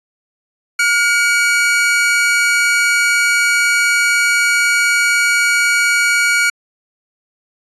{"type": "tone pair together", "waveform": "45% pulse", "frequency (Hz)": [1430, 2271], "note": ["F6", "C#7"], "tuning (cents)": [41, 41], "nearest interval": "minor sixth", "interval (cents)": 800, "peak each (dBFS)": -14, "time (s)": [0.79, 6.5], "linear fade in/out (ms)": 5, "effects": ["resampled to 24000 Hz"]}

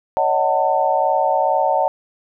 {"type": "chord", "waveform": "sine", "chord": "D# half-diminished seventh", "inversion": "third", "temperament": "just", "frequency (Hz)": [560, 622.3, 746.7, 896], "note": ["C#5", "D#5", "F#5", "A5"], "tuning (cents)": [18, 0, 16, 31], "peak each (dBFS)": [-21, -21, -19, -19], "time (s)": [0.17, 1.88], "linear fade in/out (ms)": 0, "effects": []}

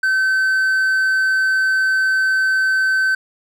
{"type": "tone", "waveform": "triangle", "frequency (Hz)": 1536, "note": "G6", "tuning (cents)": -36, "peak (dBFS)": -12, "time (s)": [0.03, 3.15], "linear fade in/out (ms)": 5, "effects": []}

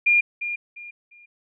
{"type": "tone with echo", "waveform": "sine", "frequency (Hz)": 2411, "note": "D7", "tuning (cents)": 45, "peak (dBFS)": -14, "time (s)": [0.06, 0.21], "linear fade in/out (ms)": 10, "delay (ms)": 350, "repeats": 3, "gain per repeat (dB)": -11, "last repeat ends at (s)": 1.26, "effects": []}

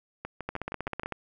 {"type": "two click trains", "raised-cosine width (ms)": 0.5, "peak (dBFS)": [-17, -20], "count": [11, 6], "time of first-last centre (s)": [[0.49, 1.123], [0.25, 1.034]], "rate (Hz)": [15.8, 6.38], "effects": []}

